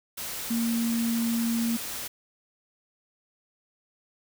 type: tone in noise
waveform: sine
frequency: 231.4 Hz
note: A#3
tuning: 13 cents flat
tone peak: -24 dBFS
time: 0.5-1.77 s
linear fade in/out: 10 ms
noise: white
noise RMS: -35 dBFS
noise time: 0.17-2.08 s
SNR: +8 dB
effects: none